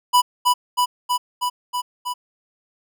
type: tone with echo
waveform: square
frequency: 987.8 Hz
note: B5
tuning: in tune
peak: -12 dBFS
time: 0.13-0.22 s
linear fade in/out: 20 ms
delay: 320 ms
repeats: 6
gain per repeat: -2 dB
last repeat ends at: 2.14 s
effects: none